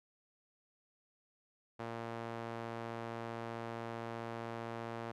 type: tone with band-pass filter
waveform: sawtooth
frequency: 115.4 Hz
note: A#2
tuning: 17 cents flat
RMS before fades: -43 dBFS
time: 1.79-5.12 s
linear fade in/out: 10 ms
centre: 810 Hz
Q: 0.7
effects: none